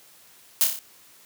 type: noise with echo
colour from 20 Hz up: blue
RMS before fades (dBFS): -18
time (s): 0.61-0.64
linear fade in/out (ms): 0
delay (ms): 30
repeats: 5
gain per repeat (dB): -4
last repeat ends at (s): 0.79
effects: white hiss -53 dBFS RMS until 1.25 s + high-pass 80 Hz 12 dB/octave